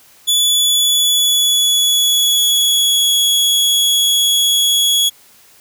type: tone with pitch glide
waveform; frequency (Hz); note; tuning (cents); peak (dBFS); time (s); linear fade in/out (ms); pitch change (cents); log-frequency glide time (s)
sawtooth; 3445 to 3351; A7 to G#7; -37 to +15; -8; 0.27-5.1; 20; -48; 0.39-3.15
effects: white hiss -47 dBFS RMS until 5.6 s